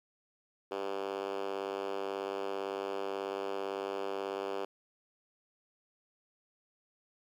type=tone with high-pass filter; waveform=5% pulse; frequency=98.1 Hz; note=G2; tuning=2 cents sharp; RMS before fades=-37 dBFS; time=0.71-4.65 s; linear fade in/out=5 ms; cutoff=400 Hz; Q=2.9; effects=low-pass 4000 Hz 12 dB/octave + 11-bit